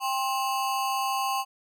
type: ring-modulated tone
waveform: square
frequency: 922 Hz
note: A#5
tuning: 19 cents flat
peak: -23 dBFS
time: 0-1.45 s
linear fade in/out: 50 ms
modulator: 133 Hz
effects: none